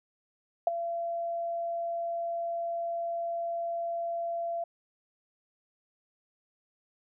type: tone with ADSR envelope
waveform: sine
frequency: 680 Hz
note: F5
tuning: 46 cents flat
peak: -18 dBFS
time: 0.67-4.64 s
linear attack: 3 ms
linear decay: 17 ms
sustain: -12 dB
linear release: 5 ms
effects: none